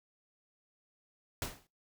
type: noise with exponential decay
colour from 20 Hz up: pink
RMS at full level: -34 dBFS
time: 1.42-1.67 s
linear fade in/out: 1 ms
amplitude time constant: 53 ms
effects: noise-tail reverb RT60 0.2 s tail -18 dB re dry